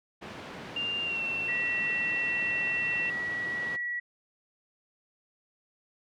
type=band-pass noise; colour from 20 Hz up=pink; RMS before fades=-43 dBFS; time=0.21-3.77 s; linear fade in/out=20 ms; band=140 to 3000 Hz; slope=12 dB/octave
type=tone with pitch glide; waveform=sine; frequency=2794 to 2705 Hz; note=F7 to E7; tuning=0 to +44 cents; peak=-29 dBFS; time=0.76-3.1 s; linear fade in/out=5 ms; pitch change=-56 cents; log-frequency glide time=1.04-1.21 s
type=tone; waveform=sine; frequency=1933 Hz; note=B6; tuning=38 cents flat; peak=-30 dBFS; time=1.48-4 s; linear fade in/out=10 ms
effects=none